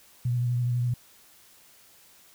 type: tone with vibrato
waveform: sine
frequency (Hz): 122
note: B2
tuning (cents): -21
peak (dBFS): -23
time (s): 0.25-0.94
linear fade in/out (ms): 5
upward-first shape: sine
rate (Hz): 12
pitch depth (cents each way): 25
effects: white hiss -56 dBFS RMS until 2.34 s